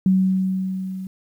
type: tone with level ramp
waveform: sine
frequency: 188.4 Hz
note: F#3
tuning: 32 cents sharp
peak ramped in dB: -12 to -28 dBFS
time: 0.06-1.07 s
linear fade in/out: 2 ms
effects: 9-bit